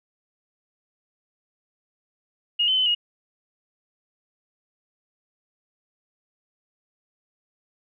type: tone with pitch steps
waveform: sine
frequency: 2865 / 3057 / 3036 / 2878 Hz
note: F7 / G7 / F#7 / F#7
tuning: +44 / -44 / +44 / -49 cents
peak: -18 dBFS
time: 2.59-2.95 s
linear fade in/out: 10 ms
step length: 90 ms
effects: none